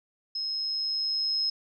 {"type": "tone with level ramp", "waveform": "sine", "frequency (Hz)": 5150, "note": "E8", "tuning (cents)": -41, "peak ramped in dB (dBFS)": [-29, -24], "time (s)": [0.35, 1.5], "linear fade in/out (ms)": 5, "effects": []}